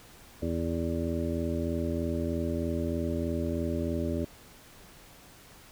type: harmonic tone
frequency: 83.2 Hz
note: E2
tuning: 17 cents sharp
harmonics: 1 / 2 / 3 / 4 / 5 / 7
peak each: -33 / -37 / -33 / -35 / -38 / -37 dBFS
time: 0.42-4.25 s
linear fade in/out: 5 ms
effects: pink hiss -53 dBFS RMS until 5.71 s